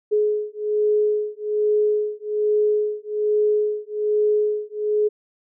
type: beating tone pair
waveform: sine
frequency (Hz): 421.3 / 422.5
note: G#4 / G#4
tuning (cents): +25 / +30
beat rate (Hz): 1.2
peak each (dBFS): -21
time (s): 0.11-5.09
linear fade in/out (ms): 20
effects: none